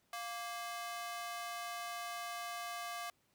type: ring-modulated tone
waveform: sawtooth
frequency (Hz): 932.3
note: A#5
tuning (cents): 0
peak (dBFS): -34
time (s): 0.13-3.1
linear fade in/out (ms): 2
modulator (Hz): 232
effects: pink hiss -75 dBFS RMS until 3.34 s + high-pass 80 Hz 12 dB/octave